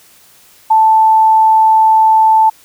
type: tone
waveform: sine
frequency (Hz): 880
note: A5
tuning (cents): 0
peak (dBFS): -5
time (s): 0.7-2.5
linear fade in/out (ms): 10
effects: white hiss -45 dBFS RMS until 2.64 s